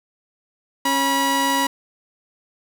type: tone pair together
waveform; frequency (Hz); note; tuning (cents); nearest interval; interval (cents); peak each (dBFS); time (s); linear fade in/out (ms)
sawtooth; 274.2 / 970.1; C#4 / B5; -19 / -31; octave + minor seventh; 2188; -19 / -15; 0.85-1.67; 5
effects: none